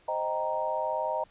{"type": "chord", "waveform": "sine", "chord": "C minor seventh", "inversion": "none", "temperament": "equal", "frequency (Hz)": [523.3, 622.3, 784, 932.3], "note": ["C5", "Eb5", "G5", "Bb5"], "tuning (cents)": [0, 0, 0, 0], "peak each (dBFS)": [-36, -31, -36, -31], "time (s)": [0.08, 1.24], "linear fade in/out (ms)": 5, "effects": ["pink hiss -61 dBFS RMS until 1.3 s", "resampled to 8000 Hz"]}